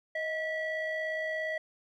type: ring-modulated tone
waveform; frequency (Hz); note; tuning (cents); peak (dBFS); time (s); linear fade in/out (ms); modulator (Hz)
triangle; 659.3; E5; 0; -26; 0.15-1.58; 5; 1290
effects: none